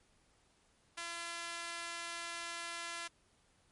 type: tone with high-pass filter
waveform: sawtooth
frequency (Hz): 340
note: F4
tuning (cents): -46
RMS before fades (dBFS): -43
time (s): 0.97-3.08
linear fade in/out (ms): 10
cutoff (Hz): 1400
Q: 0.79
effects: pink hiss -71 dBFS RMS until 3.71 s + MP3 48 kbps